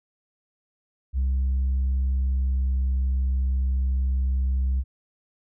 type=tone with pitch glide; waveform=sine; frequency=65.7 to 65.28 Hz; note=C2 to C2; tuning=+8 to -3 cents; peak=-18 dBFS; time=1.13-4.84 s; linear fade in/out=50 ms; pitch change=-11 cents; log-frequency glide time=2.14-2.76 s; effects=tanh soft clip ceiling -19 dBFS